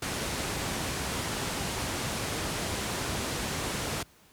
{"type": "low-pass noise", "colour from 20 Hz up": "pink", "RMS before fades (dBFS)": -32, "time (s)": [0.02, 4.03], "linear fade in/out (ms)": 5, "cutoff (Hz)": 11000, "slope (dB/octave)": 24, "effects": ["pink hiss -59 dBFS RMS until 4.32 s", "high-pass 60 Hz 12 dB/octave"]}